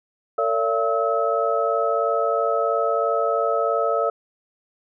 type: tone cluster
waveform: sine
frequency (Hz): 453.1 / 572 / 675 / 1291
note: A#4 / D5 / E5 / E6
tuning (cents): -49 / -46 / +41 / -37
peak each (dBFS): -24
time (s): 0.38-4.1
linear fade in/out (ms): 5
effects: none